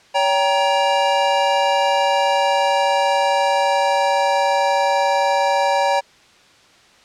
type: chord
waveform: square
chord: G diminished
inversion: second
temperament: just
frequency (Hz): 564.5 / 784 / 940.8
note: Db5 / G5 / Bb5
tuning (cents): +31 / 0 / +16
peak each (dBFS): -20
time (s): 0.14-6.01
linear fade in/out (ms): 20
effects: white hiss -50 dBFS RMS until 7.04 s + low-pass 5000 Hz 12 dB/octave